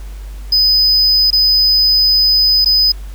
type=tone with dropouts; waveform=triangle; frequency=5010 Hz; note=D#8; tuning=11 cents sharp; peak=-7 dBFS; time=0.52-2.92 s; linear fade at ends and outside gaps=5 ms; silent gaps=1.305-1.328 / 2.647-2.658 s; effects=added 49 Hz sine -25 dBFS peak until 3.14 s + pink hiss -43 dBFS RMS until 3.14 s